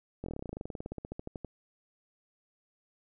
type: slowing click train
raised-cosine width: 2 ms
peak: -25 dBFS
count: 26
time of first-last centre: 0.24-1.447 s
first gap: 22 ms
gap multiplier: 1.06
effects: none